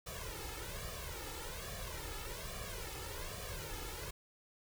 pink noise with flanger, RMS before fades -44 dBFS, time 0.06-4.11 s, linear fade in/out 10 ms, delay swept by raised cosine 1.7 to 2.33 ms, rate 1.2 Hz, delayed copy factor +0.85, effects none

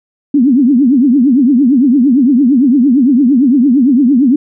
sine tone with vibrato, 261.6 Hz, C4, in tune, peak -5 dBFS, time 0.34-4.36 s, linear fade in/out 5 ms, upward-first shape triangle, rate 8.8 Hz, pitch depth 270 cents each way, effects none

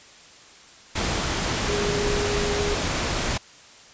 sine tone in noise, 410.3 Hz, G#4, 21 cents flat, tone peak -25 dBFS, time 1.68-2.75 s, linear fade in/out 10 ms, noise pink, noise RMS -25 dBFS, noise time 0.95-3.38 s, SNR -3 dB, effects white hiss -48 dBFS RMS until 3.93 s + resampled to 16000 Hz

